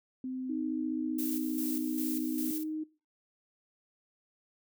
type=tone with pitch glide; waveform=sine; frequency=257.9 to 252.9 Hz; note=C4 to B3; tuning=-25 to +41 cents; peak=-34 dBFS; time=0.24-2.51 s; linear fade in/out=2 ms; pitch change=-34 cents; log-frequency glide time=0.42-1.5 s
type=tone; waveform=sine; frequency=311.1 Hz; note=D#4; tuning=in tune; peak=-33 dBFS; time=0.49-2.84 s; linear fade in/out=10 ms
type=noise with tremolo; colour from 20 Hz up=violet; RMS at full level=-38 dBFS; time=1.18-2.64 s; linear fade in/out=10 ms; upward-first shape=square; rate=2.5 Hz; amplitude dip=55%
effects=noise-tail reverb RT60 0.3 s tail -19 dB re dry